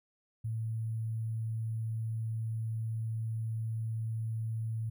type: tone with sample-and-hold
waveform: sine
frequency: 111.9 Hz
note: A2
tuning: 30 cents sharp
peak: -32 dBFS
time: 0.44-4.9 s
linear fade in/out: 10 ms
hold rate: 11025 Hz
effects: none